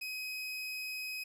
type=tone; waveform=30% pulse; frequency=2526 Hz; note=D#7; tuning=26 cents sharp; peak=-35 dBFS; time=0.01-1.24 s; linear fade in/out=10 ms; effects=resampled to 32000 Hz + 11-bit